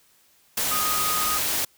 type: tone in noise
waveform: sine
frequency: 1244.5 Hz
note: D#6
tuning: in tune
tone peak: -26 dBFS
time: 0.71-1.38 s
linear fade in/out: 5 ms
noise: white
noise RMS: -25 dBFS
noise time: 0.57-1.65 s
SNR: -4 dB
effects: white hiss -60 dBFS RMS until 1.77 s